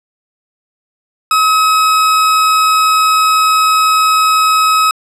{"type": "tone", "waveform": "40% pulse", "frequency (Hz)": 1278, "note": "D#6", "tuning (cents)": 46, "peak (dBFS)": -7, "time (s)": [1.31, 4.91], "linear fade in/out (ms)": 2, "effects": ["low-pass 11000 Hz 12 dB/octave"]}